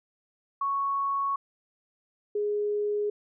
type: tone pair in turn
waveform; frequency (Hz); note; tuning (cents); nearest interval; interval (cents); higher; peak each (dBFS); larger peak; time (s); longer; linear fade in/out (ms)
sine; 1108.7 / 415.3; C#6 / G#4; 0 / 0; octave + perfect fourth; 1700; first; -25; neither; 0.61-1.36 / 2.35-3.1; neither; 5
effects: none